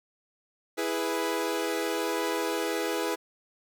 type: chord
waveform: sawtooth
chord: E major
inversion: none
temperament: equal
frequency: 329.6 / 415.3 / 493.9 Hz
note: E4 / G#4 / B4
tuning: 0 / 0 / 0 cents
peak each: -28 dBFS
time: 0.77-3.16 s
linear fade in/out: 20 ms
effects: none